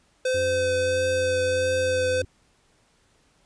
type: tone with vibrato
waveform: square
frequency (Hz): 512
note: C5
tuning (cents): -38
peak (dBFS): -22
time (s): 0.25-2.22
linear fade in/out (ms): 5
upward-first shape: triangle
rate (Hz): 1.5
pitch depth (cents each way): 14
type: harmonic tone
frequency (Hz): 91.2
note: F#2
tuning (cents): -24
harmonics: 1 / 3 / 4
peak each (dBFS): -32 / -42 / -44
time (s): 0.34-2.25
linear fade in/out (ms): 5
effects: pink hiss -63 dBFS RMS until 3.45 s + resampled to 22050 Hz